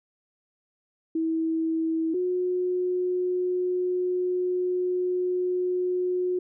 sine tone pair in turn, 323.9 / 362.5 Hz, E4 / F#4, -30 / -35 cents, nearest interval major second, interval 195 cents, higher second, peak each -23 dBFS, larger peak neither, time 1.15-2.14 / 2.14-6.39 s, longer second, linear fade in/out 5 ms, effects none

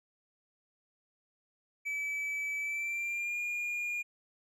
triangle tone with pitch glide, 2300 to 2423 Hz, D7 to D#7, -37 to -47 cents, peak -31 dBFS, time 1.85-4.03 s, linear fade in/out 20 ms, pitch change +90 cents, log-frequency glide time 2.59-3.38 s, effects none

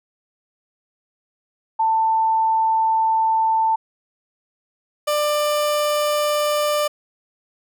sine / 30% pulse tone pair in turn, 890 / 594 Hz, A5 / D5, +20 / +20 cents, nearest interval perfect fifth, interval 700 cents, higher first, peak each -15 dBFS, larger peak neither, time 1.79-3.76 / 5.07-6.88 s, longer first, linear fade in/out 10 ms, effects none

